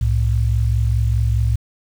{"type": "tone pair together", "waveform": "sine", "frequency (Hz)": [65.41, 110.27], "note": ["C2", "A2"], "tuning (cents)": [0, 4], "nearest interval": "major sixth", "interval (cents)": 904, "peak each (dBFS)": -17, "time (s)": [0.01, 1.56], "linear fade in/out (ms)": 5, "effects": ["7-bit"]}